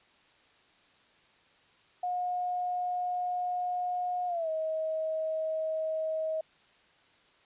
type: tone with pitch glide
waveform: sine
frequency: 720 to 634.1 Hz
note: F#5 to D#5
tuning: -47 to +33 cents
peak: -29 dBFS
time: 2.03-6.41 s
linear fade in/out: 5 ms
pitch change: -220 cents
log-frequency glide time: 4.27-4.49 s
effects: white hiss -63 dBFS RMS until 7.45 s + resampled to 8000 Hz